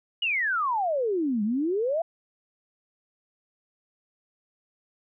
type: exponential two-way sweep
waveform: sine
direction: down then up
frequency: 2960 to 200.7 to 693 Hz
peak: -23 dBFS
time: 0.22-2.02 s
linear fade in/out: 5 ms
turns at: 1.43 s
effects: none